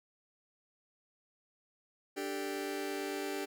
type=chord; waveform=sawtooth; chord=D suspended fourth; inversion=none; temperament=just; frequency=293.7 / 391.6 / 440.5 Hz; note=D4 / G4 / A4; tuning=0 / -2 / +2 cents; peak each=-36 / -34 / -40 dBFS; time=2.16-3.46 s; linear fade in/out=20 ms; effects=none